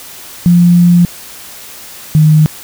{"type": "tone pair in turn", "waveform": "sine", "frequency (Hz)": [174.61, 154.35], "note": ["F3", "D#3"], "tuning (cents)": [0, -14], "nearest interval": "major second", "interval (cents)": 214, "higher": "first", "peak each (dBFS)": -3, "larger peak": "neither", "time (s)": [[0.46, 1.05], [2.15, 2.46]], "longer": "first", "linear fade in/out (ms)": 0, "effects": ["white hiss -31 dBFS RMS until 2.63 s"]}